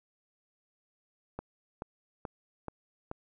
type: click train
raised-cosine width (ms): 1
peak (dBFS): -23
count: 5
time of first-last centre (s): 1.39-3.114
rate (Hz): 2.32
effects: none